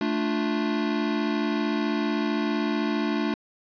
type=chord; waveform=square; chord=D minor; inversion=second; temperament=equal; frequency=220 / 293.7 / 349.2 Hz; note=A3 / D4 / F4; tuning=0 / 0 / 0 cents; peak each=-28 / -28 / -31 dBFS; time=0.01-3.34 s; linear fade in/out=2 ms; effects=resampled to 11025 Hz + 8-bit